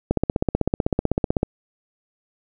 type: click train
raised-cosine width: 2 ms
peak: -5 dBFS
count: 22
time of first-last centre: 0.11-1.431 s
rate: 15.9 Hz
effects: none